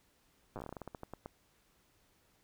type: slowing click train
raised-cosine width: 1 ms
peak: -29 dBFS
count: 17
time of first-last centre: 0.56-1.26 s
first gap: 8 ms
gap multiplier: 1.2
effects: pink hiss -71 dBFS RMS until 2.43 s